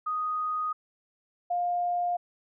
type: tone pair in turn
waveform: sine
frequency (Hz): 1244.5 / 705.8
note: D#6 / F5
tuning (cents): 0 / +18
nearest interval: minor seventh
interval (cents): 982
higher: first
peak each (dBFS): -27 / -25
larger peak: second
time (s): 0.06-0.73 / 1.5-2.17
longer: neither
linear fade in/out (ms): 10
effects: none